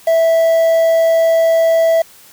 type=tone with quantisation; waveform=triangle; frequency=657 Hz; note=E5; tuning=6 cents flat; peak=-7 dBFS; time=0.07-2.02 s; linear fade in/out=5 ms; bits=5; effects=white hiss -43 dBFS RMS until 2.32 s